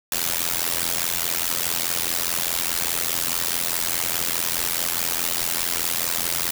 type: noise with amplitude modulation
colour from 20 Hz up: white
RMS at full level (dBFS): -20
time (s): 0.12-6.51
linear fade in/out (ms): 2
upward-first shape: sine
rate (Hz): 84.8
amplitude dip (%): 100
effects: none